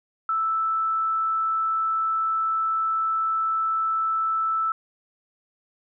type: tone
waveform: sine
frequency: 1318 Hz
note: E6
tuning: 1 cent flat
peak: -21 dBFS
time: 0.29-4.72 s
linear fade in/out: 2 ms
effects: none